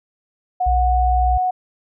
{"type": "tone with pitch glide", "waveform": "sine", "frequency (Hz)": [731, 735.7], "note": ["F#5", "F#5"], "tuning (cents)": [-21, -10], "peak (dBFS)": -16, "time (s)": [0.6, 1.51], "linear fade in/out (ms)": 10, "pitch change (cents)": 11, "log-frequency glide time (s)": [0.73, 0.94]}
{"type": "tone", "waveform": "sine", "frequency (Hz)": 61, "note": "B1", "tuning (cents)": -21, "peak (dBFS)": -16, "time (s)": [0.66, 1.38], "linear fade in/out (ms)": 10}
{"effects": []}